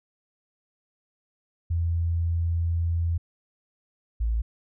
sine tone pair in turn, 84.2 / 56.32 Hz, E2 / A1, +37 / +41 cents, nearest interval perfect fifth, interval 696 cents, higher first, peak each -22 dBFS, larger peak neither, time 1.7-3.18 / 4.2-4.42 s, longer first, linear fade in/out 10 ms, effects none

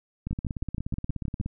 two click trains, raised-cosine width 5 ms, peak -18 / -19 dBFS, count 8 / 21, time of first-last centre 0.31-1.411 / 0.27-1.46 s, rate 6.36 / 16.8 Hz, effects none

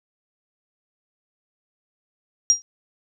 sine tone with exponential decay, 5700 Hz, F8, 34 cents sharp, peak -8 dBFS, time 2.5-2.62 s, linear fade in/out 0 ms, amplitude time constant 26 ms, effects none

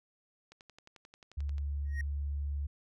click train, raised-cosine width 0.2 ms, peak -36 dBFS, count 13, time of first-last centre 0.52-1.582 s, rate 11.3 Hz
sine tone, 71.5 Hz, D2, 46 cents flat, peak -32 dBFS, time 1.37-2.67 s, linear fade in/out 10 ms
triangle tone with exponential growth, 1874 Hz, A#6, 9 cents sharp, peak -33 dBFS, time 1.85-2.01 s, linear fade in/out 2 ms, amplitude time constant 34 ms
effects none

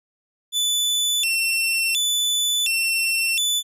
sawtooth tone with vibrato, 3071 Hz, G7, 36 cents flat, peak -16 dBFS, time 0.52-3.63 s, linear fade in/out 50 ms, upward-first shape square, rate 0.7 Hz, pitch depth 220 cents each way, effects resampled to 32000 Hz

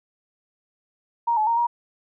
sine tone with pitch steps, 937 / 859 / 928 / 948 Hz, A#5 / A5 / A#5 / A#5, +9 / -42 / -8 / +29 cents, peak -18 dBFS, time 1.27-1.67 s, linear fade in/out 10 ms, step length 100 ms, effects none

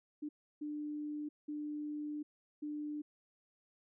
sine tone bursts at uneven times, 298 Hz, D4, 25 cents sharp, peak -38 dBFS, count 4, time 0.22-0.29 / 0.61-1.29 / 1.48-2.23 / 2.62-3.02 s, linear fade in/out 10 ms, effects none

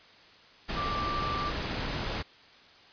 sine tone in noise, 1174.7 Hz, D6, in tune, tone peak -31 dBFS, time 0.76-1.51 s, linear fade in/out 20 ms, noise pink, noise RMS -33 dBFS, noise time 0.68-2.23 s, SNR -1 dB, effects white hiss -55 dBFS RMS until 2.92 s + resampled to 11025 Hz

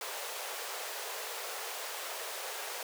pink high-pass noise, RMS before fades -40 dBFS, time 0.01-2.83 s, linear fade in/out 2 ms, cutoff 430 Hz, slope 48 dB/octave, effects none

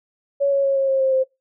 sine tone with pitch steps, 560 / 553.9 / 547.8 / 541.9 / 535.9 / 530.1 / 524.3 Hz, C#5 / C#5 / C#5 / C#5 / C5 / C5 / C5, +18 / -1 / -21 / -39 / +41 / +23 / +3 cents, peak -15 dBFS, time 0.4-1.24 s, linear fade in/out 20 ms, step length 120 ms, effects noise-tail reverb RT60 0.2 s tail -22 dB re dry

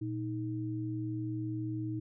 sine tone pair together, 117.64 / 314.4 Hz, A#2 / D#4, +16 / +18 cents, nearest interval octave + perfect fourth, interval 1702 cents, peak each -36 / -36 dBFS, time 0.01-2 s, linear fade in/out 10 ms, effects none

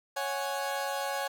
30% pulse chord, C# suspended fourth, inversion none, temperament equal, 554.4 / 740 / 830.6 Hz, C#5 / F#5 / G#5, 0 / 0 / 0 cents, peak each -32 / -35 / -32 dBFS, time 0.16-1.28 s, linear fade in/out 10 ms, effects none

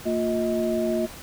sine tone cluster, 228.7 / 353.8 / 633 Hz, A#3 / F4 / D#5, -33 / +23 / +30 cents, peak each -26 dBFS, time 0.05-1.07 s, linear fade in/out 20 ms, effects pink hiss -41 dBFS RMS until 1.22 s

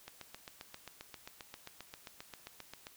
click train, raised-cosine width 0.2 ms, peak -28 dBFS, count 22, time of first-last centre 0.08-2.869 s, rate 7.53 Hz, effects white hiss -60 dBFS RMS until 2.96 s

